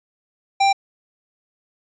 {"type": "tone", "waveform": "square", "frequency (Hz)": 788, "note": "G5", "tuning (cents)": 9, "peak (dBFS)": -14, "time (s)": [0.6, 0.73], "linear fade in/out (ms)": 10, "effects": ["resampled to 16000 Hz"]}